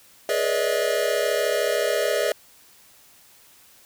square tone cluster, 419.7 / 486 / 571 / 605 / 644 Hz, G#4 / B4 / D5 / D#5 / E5, +18 / -28 / -49 / -49 / -41 cents, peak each -28 dBFS, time 0.29-2.32 s, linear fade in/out 2 ms, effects white hiss -53 dBFS RMS until 3.85 s

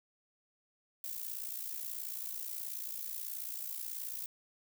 violet noise with amplitude modulation, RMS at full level -38 dBFS, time 1.04-4.26 s, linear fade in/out 2 ms, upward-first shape sine, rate 58.5 Hz, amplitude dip 70%, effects none

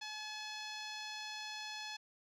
10% pulse tone with low-pass filter, 855 Hz, A5, 50 cents flat, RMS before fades -45 dBFS, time 0.01-1.97 s, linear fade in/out 10 ms, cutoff 5800 Hz, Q 1.4, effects none

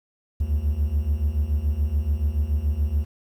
triangle beating tone pair, 69.3 / 76.3 Hz, C#2 / D#2, 0 / -33 cents, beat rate 7 Hz, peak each -23 / -20 dBFS, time 0.4-3.05 s, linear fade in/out 10 ms, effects 9-bit

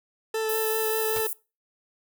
40% pulse tone with vibrato, 440 Hz, A4, in tune, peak -24 dBFS, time 0.34-1.27 s, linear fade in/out 5 ms, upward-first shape sine, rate 5.1 Hz, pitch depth 12 cents each way
white high-pass noise, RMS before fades -31 dBFS, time 0.49-1.33 s, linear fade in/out 2 ms, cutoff 10000 Hz, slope 24 dB/octave
pink noise with exponential decay, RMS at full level -28 dBFS, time 1.16-1.24 s, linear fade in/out 1 ms, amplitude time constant 16 ms
effects noise-tail reverb RT60 0.3 s tail -22 dB re dry

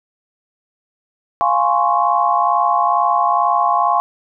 sine chord, Db major seventh, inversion first, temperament equal, 698.5 / 830.6 / 1046.5 / 1108.7 Hz, F5 / Ab5 / C6 / Db6, 0 / 0 / 0 / 0 cents, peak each -18 dBFS, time 1.41-4 s, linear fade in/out 0 ms, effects none

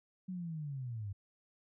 sine linear sweep, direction down, 188.7 to 95 Hz, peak -38 dBFS, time 0.28-1.13 s, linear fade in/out 10 ms, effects none

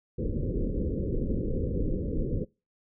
pink low-pass noise, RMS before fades -29 dBFS, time 0.18-2.45 s, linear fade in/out 10 ms, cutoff 530 Hz, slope 96 dB/octave, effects noise-tail reverb RT60 0.3 s tail -25 dB re dry

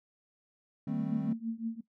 triangle chord, A half-diminished seventh, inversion second, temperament equal, 155.56 / 196 / 220 / 261.6 Hz, Eb3 / G3 / A3 / C4, 0 / 0 / 0 / 0 cents, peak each -35 dBFS, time 0.87-1.33 s, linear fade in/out 5 ms
sine tone with tremolo, 227.1 Hz, A#3, 45 cents flat, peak -29 dBFS, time 0.91-1.81 s, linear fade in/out 10 ms, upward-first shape triangle, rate 5.6 Hz, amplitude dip 95%
effects noise-tail reverb RT60 0.1 s tail -17 dB re dry

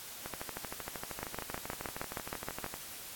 two click trains, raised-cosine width 0.5 ms, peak -21 / -24 dBFS, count 10 / 33, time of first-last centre 1.23-2.643 / 0.26-2.741 s, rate 6.37 / 12.9 Hz, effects white hiss -46 dBFS RMS until 3.15 s + AAC 64 kbps

